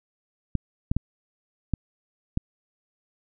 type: clicks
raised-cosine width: 5 ms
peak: -11 dBFS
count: 5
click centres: 0.553 / 0.915 / 0.966 / 1.737 / 2.374 s
effects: none